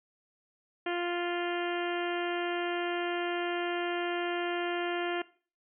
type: harmonic tone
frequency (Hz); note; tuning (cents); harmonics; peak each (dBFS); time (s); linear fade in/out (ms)
349.2; F4; 0; 1 / 2 / 3 / 4 / 5 / 6 / 7 / 8 / 9; -32 / -36 / -43 / -41 / -40 / -44 / -44 / -44 / -46; 0.86-5.22; 5
effects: noise-tail reverb RT60 0.4 s tail -19 dB re dry